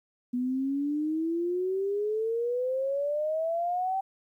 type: exponential sweep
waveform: sine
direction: up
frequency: 244.1 to 778 Hz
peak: -26 dBFS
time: 0.33-4.01 s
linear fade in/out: 10 ms
effects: 11-bit